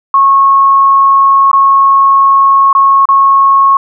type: tone with dropouts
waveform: sine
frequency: 1095 Hz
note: C#6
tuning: 22 cents flat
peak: -3 dBFS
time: 0.14-3.77 s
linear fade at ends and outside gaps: 2 ms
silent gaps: 1.515-1.531 / 2.729-2.75 / 3.055-3.088 s
effects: none